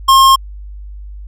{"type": "tone with hard clipping", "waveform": "sine", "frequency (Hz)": 1070, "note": "C6", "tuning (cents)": 38, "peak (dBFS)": -6, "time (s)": [0.08, 0.36], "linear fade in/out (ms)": 10, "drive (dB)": 17, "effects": ["added 50 Hz sine -27 dBFS peak until 1.27 s"]}